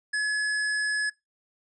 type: tone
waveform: square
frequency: 1700 Hz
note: G#6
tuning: 40 cents sharp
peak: -25 dBFS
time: 0.13-1.1 s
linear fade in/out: 10 ms
effects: noise-tail reverb RT60 0.2 s tail -24 dB re dry + resampled to 22050 Hz